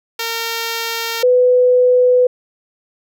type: tone pair in turn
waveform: 5% pulse / sine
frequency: 458.8 / 498.9 Hz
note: A#4 / B4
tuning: -28 / +17 cents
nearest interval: minor second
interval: 145 cents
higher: second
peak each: -8 dBFS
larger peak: neither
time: 0.19-1.23 / 1.23-2.27 s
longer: neither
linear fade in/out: 5 ms
effects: none